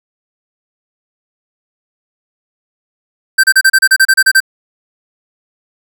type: tone bursts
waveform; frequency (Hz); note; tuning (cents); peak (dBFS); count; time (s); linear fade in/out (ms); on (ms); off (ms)
square; 1560; G6; -9; -5; 12; 3.38-4.404; 10; 56; 32
effects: none